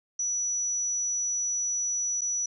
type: tone with dropouts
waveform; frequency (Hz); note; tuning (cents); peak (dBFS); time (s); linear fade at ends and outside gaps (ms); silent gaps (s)
sine; 5900; F#8; -6; -26; 0.19-2.46; 5; 2.21-2.216
effects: none